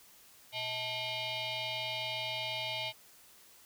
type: tone with frequency modulation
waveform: sine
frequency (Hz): 120.2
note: B2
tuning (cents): -46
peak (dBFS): -33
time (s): 0.52-2.93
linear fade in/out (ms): 50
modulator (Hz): 759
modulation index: 5.1
effects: tanh soft clip ceiling -30 dBFS + white hiss -59 dBFS RMS until 3.65 s